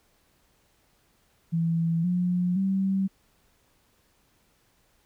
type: tone with pitch steps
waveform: sine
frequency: 165.8 / 178.73 / 192.67 Hz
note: E3 / F3 / G3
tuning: +10 / +40 / -30 cents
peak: -22 dBFS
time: 1.52-3.08 s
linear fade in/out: 20 ms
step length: 520 ms
effects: pink hiss -66 dBFS RMS until 5.05 s